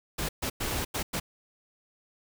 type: noise bursts at uneven times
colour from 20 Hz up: pink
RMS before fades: -31 dBFS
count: 5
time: 0.18-0.29 / 0.42-0.5 / 0.6-0.85 / 0.94-1.03 / 1.13-1.2 s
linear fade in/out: 10 ms
effects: none